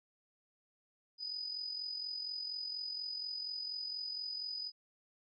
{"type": "tone with amplitude modulation", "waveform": "sine", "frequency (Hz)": 4978, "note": "D#8", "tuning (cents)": 0, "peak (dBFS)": -36, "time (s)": [1.18, 4.72], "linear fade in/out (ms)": 50, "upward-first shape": "sine", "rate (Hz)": 44.2, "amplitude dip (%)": 55, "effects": []}